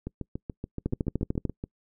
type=two click trains; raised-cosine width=3 ms; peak=-14 / -20 dBFS; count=9 / 12; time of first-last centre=0.86-1.453 / 0.07-1.639 s; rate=13.5 / 7.01 Hz; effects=noise-tail reverb RT60 0.1 s tail -26 dB re dry